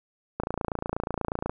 click train, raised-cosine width 1 ms, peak -14 dBFS, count 32, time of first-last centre 0.4-1.495 s, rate 28.3 Hz, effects none

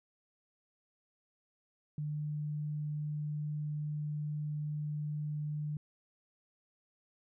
sine tone with vibrato, 149.8 Hz, D3, 35 cents sharp, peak -34 dBFS, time 1.98-5.77 s, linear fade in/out 2 ms, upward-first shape triangle, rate 20 Hz, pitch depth 8 cents each way, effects none

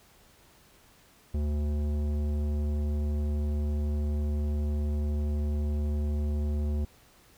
triangle tone with tanh clipping, 74 Hz, D2, 14 cents sharp, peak -28 dBFS, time 1.34-6.85 s, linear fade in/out 5 ms, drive 18 dB, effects pink hiss -59 dBFS RMS until 7.37 s

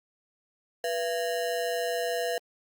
square ring-modulated tone, 583 Hz, D5, 13 cents flat, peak -25 dBFS, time 0.84-2.38 s, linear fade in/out 2 ms, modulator 93.4 Hz, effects Opus 48 kbps

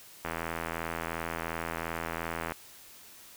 click train, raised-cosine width 0.5 ms, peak -18 dBFS, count 189, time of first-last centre 0.25-2.521 s, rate 82.8 Hz, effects white hiss -52 dBFS RMS until 3.36 s

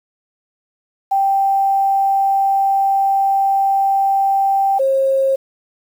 sine tone pair in turn, 784 / 537.7 Hz, G5 / C5, 0 / +47 cents, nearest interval perfect fifth, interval 653 cents, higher first, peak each -12 dBFS, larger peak neither, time 1.11-4.79 / 4.79-5.36 s, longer first, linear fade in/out 10 ms, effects 7-bit

